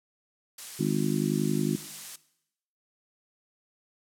blue noise, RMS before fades -37 dBFS, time 0.58-2.16 s, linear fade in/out 5 ms
harmonic tone, 51 Hz, G#1, 31 cents flat, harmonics 3 / 4 / 5 / 6 / 7, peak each -29 / -30 / -31 / -32 / -32 dBFS, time 0.79-1.76 s, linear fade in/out 10 ms
effects noise-tail reverb RT60 0.8 s tail -18 dB re dry + low-pass 10000 Hz 12 dB/octave

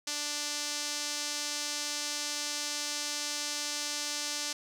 sawtooth tone with band-pass filter, 294.1 Hz, D4, 3 cents sharp, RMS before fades -35 dBFS, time 0.07-4.53 s, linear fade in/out 5 ms, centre 5800 Hz, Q 1.7, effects none

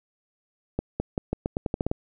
accelerating click train, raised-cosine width 2 ms, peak -12 dBFS, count 11, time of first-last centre 0.79-1.914 s, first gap 210 ms, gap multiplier 0.85, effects none

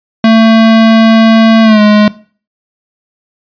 square tone with pitch glide, 223.9 to 210.1 Hz, A3 to G#3, +30 to +20 cents, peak -3 dBFS, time 0.24-2.08 s, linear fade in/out 2 ms, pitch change -110 cents, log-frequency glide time 1.63-1.81 s, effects noise-tail reverb RT60 0.4 s tail -19 dB re dry + resampled to 11025 Hz

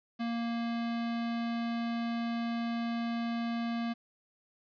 square tone, 233.1 Hz, A#3, in tune, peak -32 dBFS, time 0.19-3.94 s, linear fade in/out 20 ms, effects resampled to 11025 Hz + 10-bit

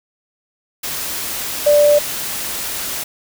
sine tone in noise, 587.3 Hz, D5, in tune, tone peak -8 dBFS, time 1.66-1.99 s, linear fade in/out 10 ms, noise white, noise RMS -24 dBFS, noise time 0.83-3.04 s, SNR +13 dB, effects none

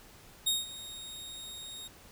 sawtooth tone with ADSR envelope, 3729 Hz, A#7, in tune, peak -22 dBFS, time 0.46-1.88 s, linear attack 13 ms, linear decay 180 ms, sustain -17 dB, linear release 10 ms, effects pink hiss -55 dBFS RMS until 2.11 s

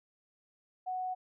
sine tone, 740 Hz, F#5, in tune, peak -33 dBFS, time 0.86-1.15 s, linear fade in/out 20 ms, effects none

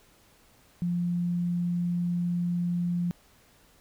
sine tone, 174.61 Hz, F3, in tune, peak -25 dBFS, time 0.82-3.11 s, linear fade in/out 0 ms, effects pink hiss -60 dBFS RMS until 3.8 s

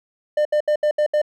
triangle tone bursts, 600 Hz, D5, 37 cents sharp, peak -13 dBFS, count 6, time 0.37-1.217 s, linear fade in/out 5 ms, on 82 ms, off 71 ms, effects none

